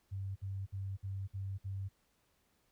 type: tone bursts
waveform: sine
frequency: 97.2 Hz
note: G2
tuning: 14 cents flat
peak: -37 dBFS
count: 6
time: 0.11-1.89 s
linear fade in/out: 20 ms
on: 250 ms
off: 56 ms
effects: pink hiss -75 dBFS RMS until 2.71 s